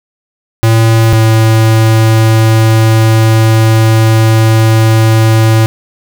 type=tone pair in turn; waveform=square; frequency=112.8 / 111.31 Hz; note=A2 / A2; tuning=+44 / +20 cents; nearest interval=unison; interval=24 cents; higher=first; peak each=-5 dBFS; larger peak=neither; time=0.63-1.13 / 1.13-5.66 s; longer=second; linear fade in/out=0 ms; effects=none